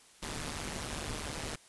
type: noise with amplitude modulation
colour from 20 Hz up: pink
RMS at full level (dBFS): -35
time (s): 0.22-1.56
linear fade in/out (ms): 10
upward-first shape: sine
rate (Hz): 150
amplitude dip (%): 85
effects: white hiss -59 dBFS RMS until 1.68 s + resampled to 24000 Hz